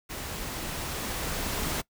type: noise with level ramp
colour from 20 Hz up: pink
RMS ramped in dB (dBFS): -37 to -30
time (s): 0.09-1.82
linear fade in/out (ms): 20
effects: noise-tail reverb RT60 0.1 s tail -21 dB re dry